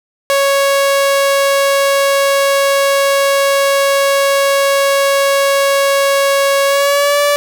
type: tone with pitch glide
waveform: sawtooth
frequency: 554.4 to 578.6 Hz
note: C#5 to D5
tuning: 0 to -26 cents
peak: -6 dBFS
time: 0.3-7.36 s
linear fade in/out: 0 ms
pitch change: +74 cents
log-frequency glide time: 6.66-7.2 s
effects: none